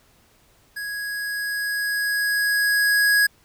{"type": "tone with level ramp", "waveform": "square", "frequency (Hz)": 1661.2, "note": "G#6", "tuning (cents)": 0, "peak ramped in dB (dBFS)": [-29, -15], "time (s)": [0.76, 3.27], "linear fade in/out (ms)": 10, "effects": ["pink hiss -58 dBFS RMS until 3.44 s"]}